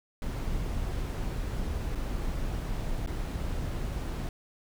brown noise with dropouts, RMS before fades -32 dBFS, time 0.22-4.29 s, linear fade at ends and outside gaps 1 ms, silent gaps 1.95-1.955 / 3.062-3.073 s, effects none

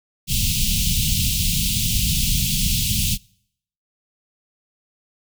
pink band-stop noise, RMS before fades -20 dBFS, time 0.27-3.18 s, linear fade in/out 50 ms, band 210 to 2700 Hz, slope 48 dB/octave, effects noise-tail reverb RT60 0.7 s tail -26 dB re dry

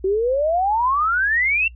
sine exponential sweep, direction up, 370 to 2748 Hz, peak -16 dBFS, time 0.04-1.68 s, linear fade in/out 5 ms, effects noise-tail reverb RT60 0.1 s tail -21 dB re dry + added 60 Hz sine -38 dBFS peak until 1.75 s

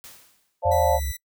white noise with exponential decay, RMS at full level -41 dBFS, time 0.04-0.64 s, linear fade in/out 0 ms, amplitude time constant 130 ms
sine chord, D minor seventh, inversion third, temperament equal with one note detuned, 532.7 / 587.3 / 698.5 / 880 Hz, C5 / D5 / F5 / A5, +31 / 0 / 0 / 0 cents, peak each -23 dBFS, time 0.62-1 s, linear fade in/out 50 ms
sine linear sweep, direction down, 87.31 to 65.41 Hz, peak -25 dBFS, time 0.65-1.12 s, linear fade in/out 10 ms
5% pulse tone, 1975.5 Hz, B6, in tune, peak -23 dBFS, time 0.71-1.17 s, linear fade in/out 10 ms
effects noise-tail reverb RT60 0.1 s tail -25 dB re dry

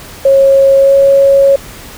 sine tone with pitch glide, 545 to 551.3 Hz, C#5 to C#5, -29 to -10 cents, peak -3 dBFS, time 0.25-1.56 s, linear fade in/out 5 ms, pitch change +19 cents, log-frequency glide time 0.76-0.96 s, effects pink hiss -31 dBFS RMS until 1.97 s

